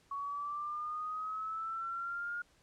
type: linear sweep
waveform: sine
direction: up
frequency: 1114 to 1427 Hz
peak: -36 dBFS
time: 0.11-2.42 s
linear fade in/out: 5 ms
effects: pink hiss -68 dBFS RMS until 2.62 s + low-pass 9000 Hz 12 dB/octave